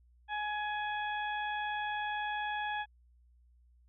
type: harmonic tone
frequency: 839 Hz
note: G#5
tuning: 17 cents sharp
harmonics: 1 / 2 / 3 / 4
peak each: -35 / -38 / -45 / -46 dBFS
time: 0.28-2.86 s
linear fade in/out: 50 ms
effects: added 60 Hz sine -61 dBFS peak until 3.88 s